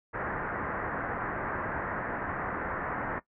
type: low-pass noise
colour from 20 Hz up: white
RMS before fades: -34 dBFS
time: 0.13-3.2 s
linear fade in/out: 20 ms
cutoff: 1800 Hz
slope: 48 dB/octave
effects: noise-tail reverb RT60 0.1 s tail -17 dB re dry